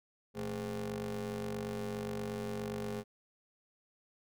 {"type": "ring-modulated tone", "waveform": "30% pulse", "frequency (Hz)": 97.1, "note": "G2", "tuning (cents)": -16, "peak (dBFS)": -31, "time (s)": [0.34, 3.04], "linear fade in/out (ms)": 50, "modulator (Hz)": 316, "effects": []}